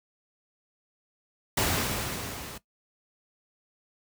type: noise with level ramp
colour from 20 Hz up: pink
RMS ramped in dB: -24 to -41 dBFS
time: 1.57-2.58 s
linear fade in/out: 5 ms
effects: noise-tail reverb RT60 0.1 s tail -17 dB re dry + high-pass 60 Hz 12 dB/octave